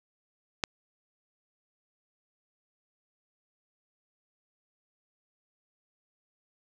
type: click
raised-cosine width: 0.2 ms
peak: -9 dBFS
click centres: 0.638 s
effects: none